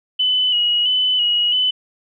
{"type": "tone with vibrato", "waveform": "sine", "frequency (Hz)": 2956, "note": "F#7", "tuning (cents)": -2, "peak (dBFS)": -14, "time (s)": [0.19, 1.71], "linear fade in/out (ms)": 10, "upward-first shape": "square", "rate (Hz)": 1.5, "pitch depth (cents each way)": 32, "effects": []}